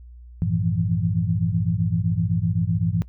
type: tone cluster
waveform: sine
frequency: 96.5 / 112.3 / 162.9 / 170.7 Hz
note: G2 / A2 / E3 / F3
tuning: -27 / +36 / -20 / -39 cents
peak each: -25 dBFS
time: 0.42-3.02 s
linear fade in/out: 0 ms
effects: noise-tail reverb RT60 0.1 s tail -22 dB re dry + added 60 Hz sine -40 dBFS peak until 3.08 s